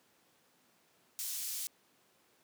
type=high-pass noise; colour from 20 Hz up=pink; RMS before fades=-39 dBFS; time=1.19-1.67 s; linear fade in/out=0 ms; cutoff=5800 Hz; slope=12 dB/octave; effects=pink hiss -69 dBFS RMS until 2.43 s + high-pass 200 Hz 12 dB/octave